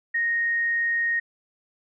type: tone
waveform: sine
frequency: 1863 Hz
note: A#6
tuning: 2 cents flat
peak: -21 dBFS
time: 0.14-1.2 s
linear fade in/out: 10 ms
effects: none